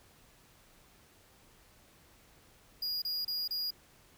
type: tone bursts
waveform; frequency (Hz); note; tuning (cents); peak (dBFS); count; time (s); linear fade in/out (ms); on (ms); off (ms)
square; 4868; D#8; -39; -33; 4; 2.82-3.707; 5; 200; 29
effects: pink hiss -62 dBFS RMS until 4.17 s